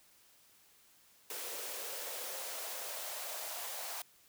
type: noise with high-pass filter sweep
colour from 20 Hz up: white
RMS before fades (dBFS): -42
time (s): 1.3-4.02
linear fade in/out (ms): 2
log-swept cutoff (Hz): 440 to 720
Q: 3.1
effects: white hiss -65 dBFS RMS until 4.28 s